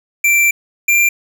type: tone pair in turn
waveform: square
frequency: 2349 / 2376 Hz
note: D7 / D7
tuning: 0 / +20 cents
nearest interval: unison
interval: 20 cents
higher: second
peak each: -10 dBFS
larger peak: neither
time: 0.24-0.51 / 0.88-1.09 s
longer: first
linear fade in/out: 5 ms
effects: 7-bit